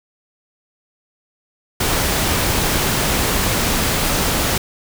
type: noise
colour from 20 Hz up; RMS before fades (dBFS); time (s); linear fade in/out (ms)
pink; -18; 1.8-4.58; 5
effects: none